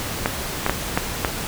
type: clicks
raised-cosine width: 0.5 ms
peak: -3 dBFS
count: 5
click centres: 0.259 / 0.664 / 0.696 / 0.975 / 1.248 s
effects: pink hiss -28 dBFS RMS until 1.47 s